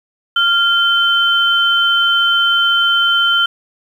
sine tone pair together, 1396.9 / 3087 Hz, F6 / G7, 0 / -27 cents, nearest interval octave + major second, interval 1373 cents, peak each -13 dBFS, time 0.36-3.46 s, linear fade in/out 5 ms, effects 7-bit

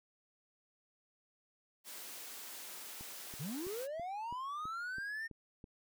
white high-pass noise, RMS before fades -48 dBFS, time 1.84-3.88 s, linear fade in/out 50 ms, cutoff 260 Hz, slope 12 dB/octave
click train, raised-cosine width 3 ms, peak -38 dBFS, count 9, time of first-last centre 3.01-5.642 s, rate 3.04 Hz
triangle linear sweep, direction up, 120.7 to 1838 Hz, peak -37 dBFS, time 3.39-5.28 s, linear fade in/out 20 ms
effects none

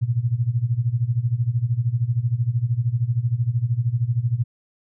sine tone with tremolo, 119.2 Hz, A#2, 39 cents sharp, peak -15 dBFS, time 0.01-4.44 s, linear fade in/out 20 ms, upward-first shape sine, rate 13 Hz, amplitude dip 85%, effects none

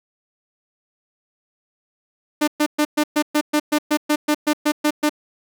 sawtooth tone bursts, 299.4 Hz, D4, 33 cents sharp, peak -11 dBFS, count 15, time 2.41-5.095 s, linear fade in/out 10 ms, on 67 ms, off 120 ms, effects none

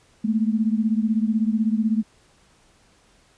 sine beating tone pair, 215 / 231 Hz, A3 / A#3, -40 / -16 cents, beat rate 16 Hz, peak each -20 / -23 dBFS, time 0.24-2.03 s, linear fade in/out 10 ms, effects pink hiss -58 dBFS RMS until 3.37 s + resampled to 22050 Hz

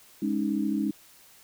sine chord, Ab suspended fourth, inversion none, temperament equal, 207.7 / 277.2 / 311.1 Hz, Ab3 / Db4 / Eb4, 0 / 0 / 0 cents, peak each -28 / -30 / -29 dBFS, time 0.22-0.91 s, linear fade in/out 5 ms, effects white hiss -55 dBFS RMS until 1.43 s

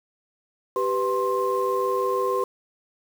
sine tone cluster, 389.6 / 496 / 1054 Hz, G4 / B4 / C6, -11 / +7 / +12 cents, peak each -25 dBFS, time 0.76-2.44 s, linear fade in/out 2 ms, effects tanh soft clip ceiling -11 dBFS + 7-bit

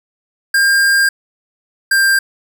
square tone pair in turn, 1604 / 1589.2 Hz, G6 / G6, +39 / +23 cents, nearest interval unison, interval 16 cents, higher first, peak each -10 dBFS, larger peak neither, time 0.54-1.09 / 1.91-2.19 s, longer first, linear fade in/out 5 ms, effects none

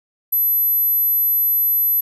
sine tone, 12000 Hz, F#9, 23 cents sharp, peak -14 dBFS, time 0.32-2.01 s, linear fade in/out 10 ms, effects none

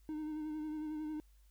triangle tone with vibrato, 307.2 Hz, D#4, 22 cents flat, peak -36 dBFS, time 0.09-1.2 s, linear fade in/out 0 ms, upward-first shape sine, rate 11 Hz, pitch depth 30 cents each way, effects added 50 Hz sine -61 dBFS peak until 1.5 s + white hiss -75 dBFS RMS until 1.5 s

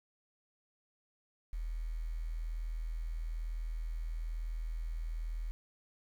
sine tone with quantisation, 40.55 Hz, E1, 28 cents flat, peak -35 dBFS, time 1.53-5.51 s, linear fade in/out 0 ms, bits 10, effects none

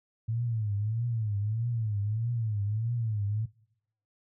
sine tone with vibrato, 110 Hz, A2, in tune, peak -27 dBFS, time 0.28-3.46 s, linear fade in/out 10 ms, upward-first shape triangle, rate 1.6 Hz, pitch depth 170 cents each way, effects noise-tail reverb RT60 0.9 s tail -25 dB re dry

